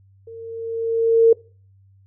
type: tone with level ramp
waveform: sine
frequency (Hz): 456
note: A#4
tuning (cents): -38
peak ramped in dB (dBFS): -35 to -7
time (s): 0.27-1.33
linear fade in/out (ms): 5
effects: noise-tail reverb RT60 0.4 s tail -24 dB re dry + added 97 Hz sine -50 dBFS peak until 2.06 s